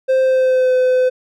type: tone with pitch glide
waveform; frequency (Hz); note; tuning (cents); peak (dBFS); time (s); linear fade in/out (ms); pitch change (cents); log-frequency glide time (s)
triangle; 523.3 to 509; C5 to C5; 0 to -48; -9; 0.08-1.1; 20; -48; 0.21-0.74
effects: none